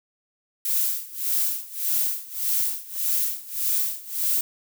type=noise with tremolo; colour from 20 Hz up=violet; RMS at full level=-22 dBFS; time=0.65-4.41 s; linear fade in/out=2 ms; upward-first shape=sine; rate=1.7 Hz; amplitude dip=90%; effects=none